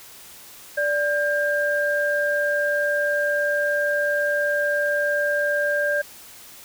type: tone pair together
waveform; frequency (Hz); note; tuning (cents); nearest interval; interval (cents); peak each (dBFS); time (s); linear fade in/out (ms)
sine; 584.6 / 1600; D5 / G6; -8 / +35; octave + perfect fourth; 1743; -22; 0.77-6.02; 10
effects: white hiss -44 dBFS RMS until 6.64 s